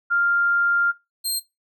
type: tone pair in turn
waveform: sine / 20% pulse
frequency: 1396.9 / 4186 Hz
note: F6 / C8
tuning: 0 / 0 cents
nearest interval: octave + perfect fifth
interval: 1900 cents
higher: second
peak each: -17 dBFS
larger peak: neither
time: 0.1-0.92 / 1.24-1.4 s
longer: first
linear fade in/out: 20 ms
effects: noise-tail reverb RT60 0.2 s tail -17 dB re dry